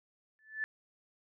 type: tone with exponential growth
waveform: sine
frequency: 1748 Hz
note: A6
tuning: 12 cents flat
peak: -29 dBFS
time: 0.39-0.64 s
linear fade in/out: 0 ms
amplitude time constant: 53 ms
effects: none